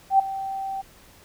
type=tone with ADSR envelope; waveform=sine; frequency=777 Hz; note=G5; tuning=16 cents flat; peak=-11 dBFS; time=0.1-0.82 s; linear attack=92 ms; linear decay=9 ms; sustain=-16 dB; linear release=17 ms; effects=pink hiss -52 dBFS RMS until 1.24 s